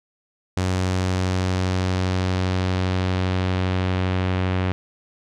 sawtooth tone with low-pass filter sweep, 92.5 Hz, F#2, in tune, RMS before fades -22 dBFS, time 0.57-4.72 s, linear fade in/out 0 ms, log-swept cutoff 7300 to 2800 Hz, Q 1.2, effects none

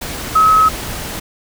sine tone in noise, 1282 Hz, E6, 49 cents flat, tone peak -7 dBFS, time 0.35-0.69 s, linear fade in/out 10 ms, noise pink, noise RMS -25 dBFS, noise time 0.01-1.2 s, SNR +15 dB, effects none

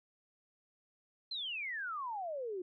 sine exponential sweep, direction down, 4195 to 349.2 Hz, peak -37 dBFS, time 1.31-2.62 s, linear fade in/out 5 ms, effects none

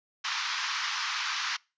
pink band-pass noise, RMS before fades -32 dBFS, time 0.24-1.57 s, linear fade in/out 10 ms, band 990 to 6000 Hz, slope 48 dB/octave, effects noise-tail reverb RT60 0.3 s tail -25 dB re dry + resampled to 16000 Hz

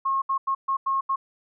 sine tone bursts at uneven times, 1082 Hz, C#6, 42 cents flat, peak -21 dBFS, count 6, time 0.05-0.22 / 0.29-0.38 / 0.47-0.55 / 0.68-0.77 / 0.86-1.01 / 1.09-1.16 s, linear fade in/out 10 ms, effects none

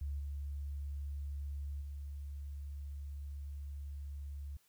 sine tone with level steps, 71.1 Hz, C#2, 45 cents sharp, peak -36 / -38 / -41 dBFS, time 0.01-4.57 s, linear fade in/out 5 ms, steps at 0.19 / 1.81 s, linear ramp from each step 10 ms, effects white hiss -72 dBFS RMS until 4.68 s

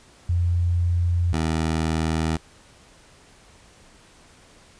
sine / 15% pulse tone pair in turn, 87 / 80.03 Hz, F2 / D#2, -6 / +49 cents, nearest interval minor second, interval 145 cents, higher first, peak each -18 / -15 dBFS, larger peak second, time 0.29-1.33 / 1.33-2.37 s, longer neither, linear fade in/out 5 ms, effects pink hiss -52 dBFS RMS until 4.79 s + resampled to 22050 Hz

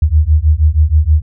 sine beating tone pair, 74 / 80.3 Hz, D2 / E2, +14 / -45 cents, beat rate 6.3 Hz, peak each -10 dBFS, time 0.02-1.22 s, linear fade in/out 5 ms, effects none

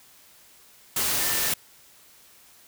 sine tone in noise, 1786 Hz, A6, 25 cents sharp, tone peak -36 dBFS, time 1.2-1.49 s, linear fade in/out 5 ms, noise white, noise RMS -25 dBFS, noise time 0.96-1.54 s, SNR -14 dB, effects white hiss -54 dBFS RMS until 2.67 s

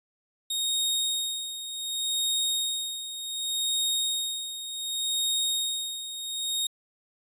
sawtooth tone with tremolo, 3729 Hz, A#7, in tune, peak -21 dBFS, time 0.5-6.67 s, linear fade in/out 5 ms, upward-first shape sine, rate 0.67 Hz, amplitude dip 70%, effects resampled to 32000 Hz

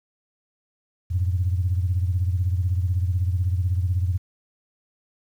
sine beating tone pair, 88.3 / 104.3 Hz, F2 / G#2, +20 / +8 cents, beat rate 16 Hz, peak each -20 / -26 dBFS, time 1.1-4.18 s, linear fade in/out 20 ms, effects tanh soft clip ceiling -12 dBFS + 9-bit

